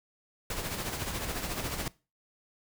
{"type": "noise with tremolo", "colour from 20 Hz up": "pink", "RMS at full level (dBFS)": -33, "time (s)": [0.5, 1.88], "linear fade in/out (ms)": 2, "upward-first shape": "sine", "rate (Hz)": 14, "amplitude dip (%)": 50, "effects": ["noise-tail reverb RT60 0.3 s tail -21 dB re dry"]}